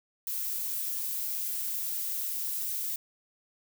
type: noise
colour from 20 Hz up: violet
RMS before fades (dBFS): -33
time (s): 0.27-2.96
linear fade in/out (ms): 2
effects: none